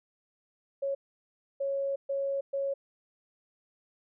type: tone bursts at uneven times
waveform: sine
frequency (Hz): 552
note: C#5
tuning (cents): -7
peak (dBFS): -28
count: 4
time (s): 0.82-0.95 / 1.6-1.96 / 2.09-2.41 / 2.53-2.74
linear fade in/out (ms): 10
effects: none